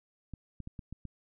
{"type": "clicks", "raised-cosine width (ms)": 5, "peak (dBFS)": -29, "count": 6, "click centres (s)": [0.337, 0.603, 0.674, 0.792, 0.926, 1.053], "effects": []}